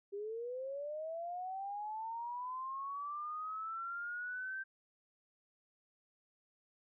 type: linear sweep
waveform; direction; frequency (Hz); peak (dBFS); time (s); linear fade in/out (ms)
sine; up; 393.9 to 1568; -39; 0.12-4.64; 20
effects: none